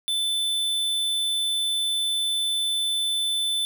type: tone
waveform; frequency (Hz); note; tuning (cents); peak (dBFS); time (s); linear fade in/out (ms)
square; 3520; A7; 0; -23; 0.08-3.65; 0
effects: none